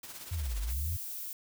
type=noise with tremolo; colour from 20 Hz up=white; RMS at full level=-43 dBFS; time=0.03-0.73 s; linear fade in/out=5 ms; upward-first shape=triangle; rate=17 Hz; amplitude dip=60%
type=linear two-way sweep; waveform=sine; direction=down then up; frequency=91.2 to 47.5 to 91.2 Hz; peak=-31 dBFS; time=0.31-0.97 s; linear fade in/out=10 ms; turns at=0.59 s
type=noise; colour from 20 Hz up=violet; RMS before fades=-40 dBFS; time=0.7-1.33 s; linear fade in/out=0 ms
effects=none